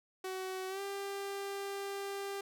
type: tone with pitch glide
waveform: sawtooth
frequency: 375.6 to 396.8 Hz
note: F#4 to G4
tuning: +26 to +21 cents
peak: -34 dBFS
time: 0.24-2.41 s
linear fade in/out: 5 ms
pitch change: +95 cents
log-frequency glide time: 0.68-0.81 s
effects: none